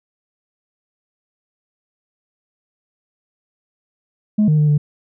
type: tone with pitch steps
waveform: sine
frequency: 211.4 / 153 / 150.1 / 147.6 Hz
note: G#3 / D#3 / D3 / D3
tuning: +31 / -29 / +38 / +9 cents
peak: -9 dBFS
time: 4.38-4.78 s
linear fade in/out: 10 ms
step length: 100 ms
effects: tanh soft clip ceiling -9 dBFS